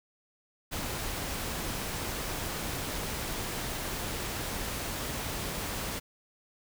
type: noise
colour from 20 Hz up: pink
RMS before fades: -35 dBFS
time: 0.71-6 s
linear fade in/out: 20 ms
effects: none